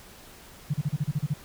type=tone bursts; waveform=sine; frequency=146.83 Hz; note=D3; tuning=in tune; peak=-22 dBFS; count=9; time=0.7-1.34 s; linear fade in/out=10 ms; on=40 ms; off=35 ms; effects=pink hiss -49 dBFS RMS until 1.44 s